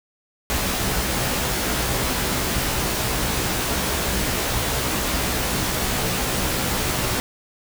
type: noise with comb filter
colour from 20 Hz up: pink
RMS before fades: -23 dBFS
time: 0.5-7.2 s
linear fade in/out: 0 ms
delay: 16 ms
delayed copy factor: +0.6
effects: none